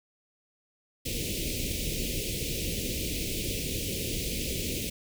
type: band-stop noise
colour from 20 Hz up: pink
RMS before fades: -32 dBFS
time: 1.05-4.9 s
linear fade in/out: 10 ms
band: 530 to 2300 Hz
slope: 48 dB/octave
effects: none